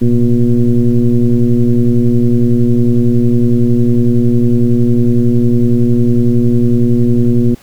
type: tone with frequency modulation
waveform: sine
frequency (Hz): 116.54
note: A#2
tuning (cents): 0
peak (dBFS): -6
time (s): 0.01-7.55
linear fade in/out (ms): 10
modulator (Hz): 122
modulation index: 1.7
effects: pink hiss -43 dBFS RMS until 7.62 s